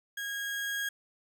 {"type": "tone with level ramp", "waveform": "35% pulse", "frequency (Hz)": 1638, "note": "G#6", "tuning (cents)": -24, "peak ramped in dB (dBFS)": [-33, -29], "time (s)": [0.17, 0.89], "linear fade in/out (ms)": 5, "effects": []}